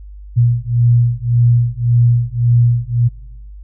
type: beating tone pair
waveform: sine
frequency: 118.6 / 120.4 Hz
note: A#2 / B2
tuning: +30 / -44 cents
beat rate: 1.8 Hz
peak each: -13 dBFS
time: 0.36-3.09 s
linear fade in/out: 20 ms
effects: noise-tail reverb RT60 0.9 s tail -21 dB re dry + added 50 Hz sine -31 dBFS peak until 3.63 s